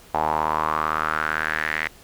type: tone with band-pass filter sweep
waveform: sawtooth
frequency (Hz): 77.78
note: D#2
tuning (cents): 0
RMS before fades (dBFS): -24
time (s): 0.14-1.88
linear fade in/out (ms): 0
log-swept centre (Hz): 830 to 2000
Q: 4.9
effects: pink hiss -49 dBFS RMS until 2.03 s